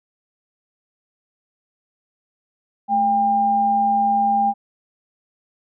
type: tone pair together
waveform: sine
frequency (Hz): 217.5 / 800.1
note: A3 / G5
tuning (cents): -20 / +35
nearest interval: octave + major seventh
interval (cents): 2255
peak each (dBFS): -26 / -15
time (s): 2.88-4.54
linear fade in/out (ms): 50
effects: none